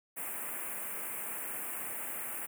white band-stop noise, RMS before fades -39 dBFS, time 0.16-2.47 s, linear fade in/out 20 ms, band 2600 to 8400 Hz, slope 48 dB/octave, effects high-pass 200 Hz 12 dB/octave

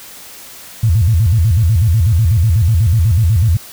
sine tone with vibrato, 96.3 Hz, G2, 30 cents flat, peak -8 dBFS, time 0.83-3.57 s, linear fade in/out 5 ms, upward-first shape square, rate 8.1 Hz, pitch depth 270 cents each way, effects white hiss -35 dBFS RMS until 3.72 s

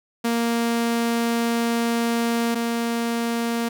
sawtooth tone pair in turn, 233.1 / 233.1 Hz, A#3 / A#3, 0 / 0 cents, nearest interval unison, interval 0 cents, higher neither, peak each -16 / -18 dBFS, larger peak first, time 0.24-2.55 / 2.55-3.69 s, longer first, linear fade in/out 10 ms, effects none

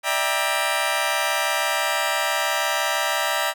15% pulse chord, E half-diminished seventh, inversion third, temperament just, 593.3 / 659.3 / 791.1 / 949.3 Hz, D5 / E5 / G5 / Bb5, +18 / 0 / +16 / +31 cents, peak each -20 dBFS, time 0.03-3.54 s, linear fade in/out 50 ms, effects none

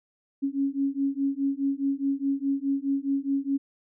sine beating tone pair, 273.7 / 278.5 Hz, C#4 / C#4, -22 / +8 cents, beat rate 4.8 Hz, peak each -27 dBFS, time 0.42-3.58 s, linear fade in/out 20 ms, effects none

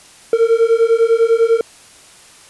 triangle beating tone pair, 452.5 / 462.5 Hz, A4 / A#4, +48 / -14 cents, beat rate 10 Hz, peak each -11 dBFS, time 0.33-1.61 s, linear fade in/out 2 ms, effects white hiss -43 dBFS RMS until 2.49 s + resampled to 24000 Hz

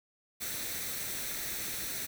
white noise with comb filter, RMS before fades -37 dBFS, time 0.4-2.07 s, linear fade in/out 20 ms, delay 0.5 ms, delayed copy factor +0.5, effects none

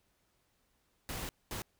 pink noise bursts at uneven times, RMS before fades -40 dBFS, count 2, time 1.09-1.29 / 1.51-1.62 s, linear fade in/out 0 ms, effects pink hiss -75 dBFS RMS until 1.79 s

